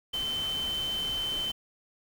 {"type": "tone in noise", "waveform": "sine", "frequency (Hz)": 3076, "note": "G7", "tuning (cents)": -33, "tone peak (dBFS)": -29, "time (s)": [0.13, 1.52], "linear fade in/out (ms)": 10, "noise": "pink", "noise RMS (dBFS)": -41, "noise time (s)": [0.13, 1.52], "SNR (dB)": 9, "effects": []}